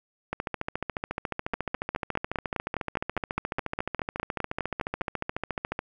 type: two click trains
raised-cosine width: 0.5 ms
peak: -14 / -13 dBFS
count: 78 / 18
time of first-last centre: 0.33-5.791 / 1.54-5.016 s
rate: 14.1 / 4.89 Hz
effects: none